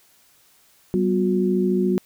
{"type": "tone cluster", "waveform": "sine", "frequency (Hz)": [191.6, 245.6, 360.8], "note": ["G3", "B3", "F#4"], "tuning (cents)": [-39, -9, -44], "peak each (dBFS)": [-20, -26, -21], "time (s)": [0.94, 1.98], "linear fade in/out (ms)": 0, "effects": ["white hiss -57 dBFS RMS until 2.05 s"]}